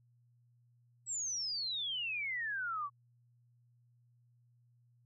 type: exponential sweep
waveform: sine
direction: down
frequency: 7902 to 1108.7 Hz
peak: -35 dBFS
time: 1.06-2.9 s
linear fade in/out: 50 ms
effects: added 120 Hz sine -66 dBFS peak until 5.05 s